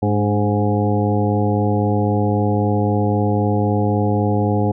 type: harmonic tone with a mistuned harmonic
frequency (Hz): 103.83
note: G#2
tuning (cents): 0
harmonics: 1 / 2 / 3 / 4 / 5 / 7 / 8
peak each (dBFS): -18 / -21 / -23 / -24 / -25 / -26 / -27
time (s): 0.02-4.72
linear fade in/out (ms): 10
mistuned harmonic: 3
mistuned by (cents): -44
effects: none